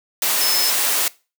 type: tone in noise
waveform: sine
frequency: 5210 Hz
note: E8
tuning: 21 cents flat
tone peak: -20 dBFS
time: 0.41-0.7 s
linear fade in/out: 2 ms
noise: white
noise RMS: -19 dBFS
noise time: 0.22-1.08 s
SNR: -4 dB
effects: noise-tail reverb RT60 0.3 s tail -21 dB re dry + high-pass 400 Hz 12 dB/octave